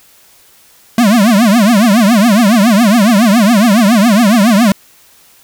square tone with vibrato, 217.9 Hz, A3, 17 cents flat, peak -6 dBFS, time 0.98-4.72 s, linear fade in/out 2 ms, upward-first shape triangle, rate 7.2 Hz, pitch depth 260 cents each way, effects white hiss -45 dBFS RMS until 5.43 s

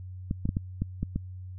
clicks, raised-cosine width 5 ms, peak -15 dBFS, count 7, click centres 0.311 / 0.455 / 0.491 / 0.569 / 0.82 / 1.03 / 1.16 s, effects added 92 Hz sine -38 dBFS peak until 1.58 s

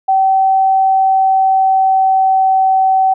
sine tone with pitch glide, 768 to 763.1 Hz, G5 to G5, -36 to -47 cents, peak -8 dBFS, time 0.08-3.14 s, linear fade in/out 10 ms, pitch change -11 cents, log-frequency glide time 0.73-2.83 s, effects none

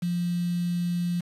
sine tone with quantisation, 174.61 Hz, F3, in tune, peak -24 dBFS, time 0.02-1.21 s, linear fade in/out 10 ms, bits 7, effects resampled to 32000 Hz

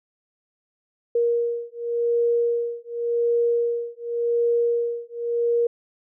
sine beating tone pair, 471.1 / 471.99 Hz, A#4 / A#4, +18 / +22 cents, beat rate 0.89 Hz, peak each -23 dBFS, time 1.15-5.67 s, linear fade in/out 5 ms, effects none

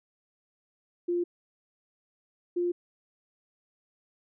sine tone pair in turn, 349.2 / 351 Hz, F4 / F4, 0 / +9 cents, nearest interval unison, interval 9 cents, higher second, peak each -25 dBFS, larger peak neither, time 1.08-1.24 / 2.56-2.72 s, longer neither, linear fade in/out 10 ms, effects none

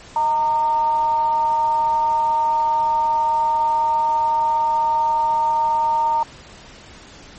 sine tone with amplitude modulation, 918 Hz, A#5, 27 cents flat, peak -13 dBFS, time 0.16-6.23 s, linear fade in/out 2 ms, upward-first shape sine, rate 292 Hz, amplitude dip 45%, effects pink hiss -42 dBFS RMS until 7.38 s + MP3 32 kbps

